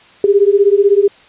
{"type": "beating tone pair", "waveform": "sine", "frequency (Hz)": [394.1, 410.1], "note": ["G4", "G#4"], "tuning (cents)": [9, -22], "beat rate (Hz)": 16, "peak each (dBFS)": -10, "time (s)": [0.24, 1.08], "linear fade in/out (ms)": 2, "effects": ["white hiss -44 dBFS RMS until 1.28 s", "resampled to 8000 Hz"]}